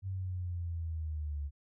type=linear sweep; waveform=sine; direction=down; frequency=96.7 to 70.5 Hz; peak=-34 dBFS; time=0.02-1.51 s; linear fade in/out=50 ms; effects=none